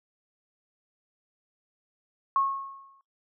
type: tone with exponential decay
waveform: sine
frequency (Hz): 1092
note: C#6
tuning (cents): -26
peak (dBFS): -19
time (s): 2.36-3.01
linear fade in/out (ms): 1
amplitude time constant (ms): 140
effects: noise-tail reverb RT60 0.3 s tail -26 dB re dry